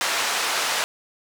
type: band-pass noise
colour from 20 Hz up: pink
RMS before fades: -24 dBFS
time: 0.01-0.84 s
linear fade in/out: 0 ms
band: 810 to 8000 Hz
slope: 12 dB/octave
effects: none